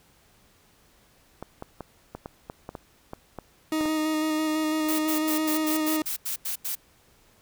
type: clicks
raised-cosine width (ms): 1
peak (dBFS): -21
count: 12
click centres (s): 1.426 / 1.624 / 1.807 / 2.15 / 2.259 / 2.499 / 2.691 / 2.752 / 3.134 / 3.387 / 3.81 / 3.857
type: tone with vibrato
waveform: 40% pulse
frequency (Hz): 311.1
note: D#4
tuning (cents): 0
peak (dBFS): -23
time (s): 3.72-6.02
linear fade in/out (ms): 2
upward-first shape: square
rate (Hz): 6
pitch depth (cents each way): 13
type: noise bursts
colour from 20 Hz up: blue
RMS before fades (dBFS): -30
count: 10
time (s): 4.88-6.754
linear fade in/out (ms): 10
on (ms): 110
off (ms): 86
effects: pink hiss -60 dBFS RMS until 7.41 s